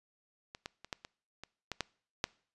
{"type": "clicks", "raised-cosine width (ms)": 0.2, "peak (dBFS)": [-27, -22, -30, -19, -28, -27, -19, -15, -12], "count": 9, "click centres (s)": [0.549, 0.659, 0.846, 0.928, 1.049, 1.436, 1.717, 1.807, 2.241], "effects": ["noise-tail reverb RT60 0.5 s tail -24 dB re dry", "resampled to 24000 Hz"]}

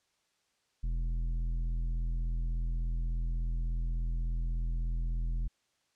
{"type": "tone with tanh clipping", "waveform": "sine", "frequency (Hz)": 41.74, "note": "E1", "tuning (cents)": 22, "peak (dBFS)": -31, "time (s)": [0.83, 5.48], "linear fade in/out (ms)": 10, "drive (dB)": 9, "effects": ["white hiss -75 dBFS RMS until 5.95 s", "low-pass 7000 Hz 12 dB/octave"]}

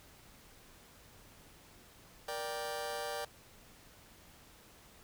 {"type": "chord", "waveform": "sawtooth", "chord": "G minor", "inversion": "first", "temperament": "just", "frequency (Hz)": [470.4, 588, 784], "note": ["Bb4", "D5", "G5"], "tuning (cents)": [16, 2, 0], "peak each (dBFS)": [-39, -37, -38], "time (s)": [2.28, 3.25], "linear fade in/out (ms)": 5, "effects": ["pink hiss -59 dBFS RMS until 5.03 s"]}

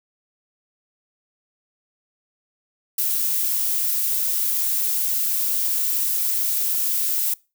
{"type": "noise", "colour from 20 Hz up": "violet", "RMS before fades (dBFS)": -22, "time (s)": [2.98, 7.34], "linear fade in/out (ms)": 5, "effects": ["noise-tail reverb RT60 0.3 s tail -24 dB re dry"]}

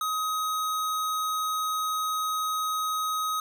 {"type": "tone", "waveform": "square", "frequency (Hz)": 1262, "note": "D#6", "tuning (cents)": 24, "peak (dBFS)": -27, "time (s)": [0.01, 3.4], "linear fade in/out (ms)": 2, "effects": []}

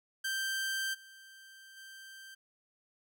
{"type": "tone with level steps", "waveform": "sawtooth", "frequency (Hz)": 1568, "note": "G6", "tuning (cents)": 0, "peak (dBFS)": [-29, -49, -45], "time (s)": [0.24, 2.35], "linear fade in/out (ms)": 10, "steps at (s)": [0.93, 1.76], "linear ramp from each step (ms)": 20, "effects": []}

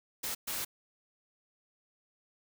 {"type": "noise bursts at uneven times", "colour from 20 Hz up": "white", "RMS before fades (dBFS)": -36, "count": 2, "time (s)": [[0.23, 0.35], [0.47, 0.65]], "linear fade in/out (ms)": 10, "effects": []}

